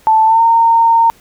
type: tone with pitch glide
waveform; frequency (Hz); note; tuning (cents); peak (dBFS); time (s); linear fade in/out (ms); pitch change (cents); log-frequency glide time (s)
sine; 880 to 917.9; A5 to A#5; 0 to -27; -6; 0.07-1.1; 0; +73; 0.25-0.42
effects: pink hiss -47 dBFS RMS until 1.2 s